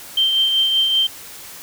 sine tone with tremolo, 3136 Hz, G7, in tune, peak -12 dBFS, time 0.17-1.07 s, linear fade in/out 5 ms, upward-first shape triangle, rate 5.2 Hz, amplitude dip 40%, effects white hiss -37 dBFS RMS until 1.62 s

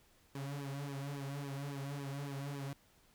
sawtooth tone with flanger, 140.1 Hz, C#3, 19 cents sharp, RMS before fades -42 dBFS, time 0.35-2.73 s, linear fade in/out 2 ms, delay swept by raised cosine 1.4 to 4.9 ms, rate 3.6 Hz, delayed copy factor -0.95, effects pink hiss -68 dBFS RMS until 3.14 s

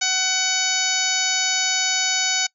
harmonic tone with a mistuned harmonic, 750 Hz, F#5, 23 cents sharp, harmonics 1 / 2 / 3 / 4 / 5 / 6 / 7 / 8 / 9, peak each -31 / -28 / -26 / -29 / -28 / -28 / -29 / -25 / -26 dBFS, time 0.01-2.47 s, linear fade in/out 10 ms, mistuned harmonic 7, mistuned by -19 cents, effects noise-tail reverb RT60 0.1 s tail -24 dB re dry

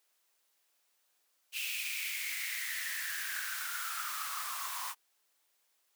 white noise with high-pass filter sweep, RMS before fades -38 dBFS, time 1.52-4.95 s, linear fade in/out 50 ms, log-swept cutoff 2700 to 1000 Hz, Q 7.6, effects white hiss -75 dBFS RMS until 5.95 s + high-pass 400 Hz 12 dB/octave

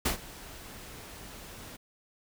pink noise with ADSR envelope, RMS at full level -26 dBFS, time 0.05-1.77 s, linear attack 9 ms, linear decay 110 ms, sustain -20 dB, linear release 14 ms, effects none

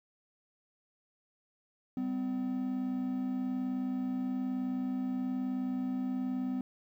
triangle tone pair together, 196 / 254.9 Hz, G3 / C4, 0 / -45 cents, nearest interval perfect fourth, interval 455 cents, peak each -37 / -30 dBFS, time 1.97-6.61 s, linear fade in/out 2 ms, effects 11-bit

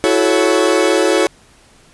40% pulse chord, F# minor seventh, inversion third, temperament equal with one note detuned, 329.6 / 370 / 434.9 / 554.4 Hz, E4 / F#4 / A4 / C#5, 0 / 0 / -20 / 0 cents, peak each -16 dBFS, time 0.04-1.27 s, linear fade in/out 0 ms, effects pink hiss -48 dBFS RMS until 1.93 s + resampled to 24000 Hz

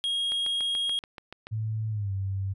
triangle tone, 3269 Hz, G#7, 28 cents flat, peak -24 dBFS, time 0.04-0.99 s, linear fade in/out 0 ms
click train, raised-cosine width 0.3 ms, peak -24 dBFS, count 9, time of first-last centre 0.32-1.469 s, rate 6.96 Hz
sine tone with pitch glide, 109.5 to 96.99 Hz, A2 to G2, -8 to -18 cents, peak -27 dBFS, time 1.51-2.54 s, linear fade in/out 20 ms, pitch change -210 cents, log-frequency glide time 1.9-2.12 s
effects resampled to 32000 Hz

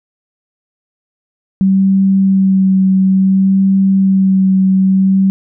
sine tone with vibrato, 191.6 Hz, G3, 39 cents flat, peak -7 dBFS, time 1.61-5.3 s, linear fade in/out 0 ms, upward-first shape sine, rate 0.58 Hz, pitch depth 16 cents each way, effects none

